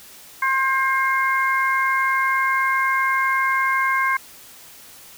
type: harmonic tone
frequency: 532 Hz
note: C5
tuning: 29 cents sharp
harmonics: 2 / 3 / 4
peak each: -20 / -22 / -23 dBFS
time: 0.42-4.17 s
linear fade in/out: 5 ms
effects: white hiss -44 dBFS RMS until 5.17 s